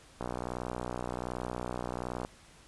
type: click train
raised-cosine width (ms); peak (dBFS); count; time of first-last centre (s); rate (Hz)
1; -21; 126; 0.21-2.249; 61.3
effects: pink hiss -57 dBFS RMS until 2.67 s + resampled to 24000 Hz